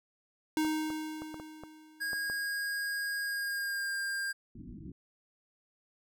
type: tone with exponential decay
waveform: square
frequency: 311.1 Hz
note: D#4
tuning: in tune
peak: -27 dBFS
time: 0.57-2.46 s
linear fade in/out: 1 ms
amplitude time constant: 410 ms
type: clicks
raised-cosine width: 1 ms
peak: -29 dBFS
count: 8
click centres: 0.649 / 0.903 / 1.22 / 1.343 / 1.399 / 1.636 / 2.132 / 2.299 s
type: tone with pitch glide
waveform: square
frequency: 1635 to 1601.4 Hz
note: G#6 to G6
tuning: -28 to +37 cents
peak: -33 dBFS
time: 2-4.33 s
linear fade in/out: 20 ms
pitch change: -35 cents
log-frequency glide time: 3.23-3.93 s
type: low-pass noise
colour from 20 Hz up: white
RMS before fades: -46 dBFS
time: 4.55-4.92 s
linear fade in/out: 5 ms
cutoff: 340 Hz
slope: 96 dB/octave
effects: none